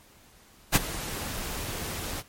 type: noise with ADSR envelope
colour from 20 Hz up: pink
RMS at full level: -17 dBFS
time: 0.72-2.23 s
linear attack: 34 ms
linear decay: 29 ms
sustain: -17 dB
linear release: 39 ms
effects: pink hiss -56 dBFS RMS until 2.28 s + MP3 64 kbps